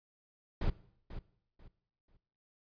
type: noise with echo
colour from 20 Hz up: brown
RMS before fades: -30 dBFS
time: 0.61-0.7 s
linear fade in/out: 5 ms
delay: 490 ms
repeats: 3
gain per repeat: -12 dB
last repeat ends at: 2.17 s
effects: noise-tail reverb RT60 0.7 s tail -19 dB re dry + resampled to 11025 Hz